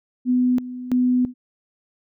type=tone with tremolo; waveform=sine; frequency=250 Hz; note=B3; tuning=21 cents sharp; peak=-15 dBFS; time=0.25-1.34 s; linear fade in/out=50 ms; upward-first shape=square; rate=1.5 Hz; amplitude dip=80%; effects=none